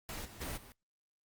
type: noise with level steps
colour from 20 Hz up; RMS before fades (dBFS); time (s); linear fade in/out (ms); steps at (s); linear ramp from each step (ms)
pink; -43 / -53 / -40 / -54; 0.09-0.72; 0; 0.24 / 0.4 / 0.56; 20
effects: noise-tail reverb RT60 0.1 s tail -17 dB re dry + Opus 48 kbps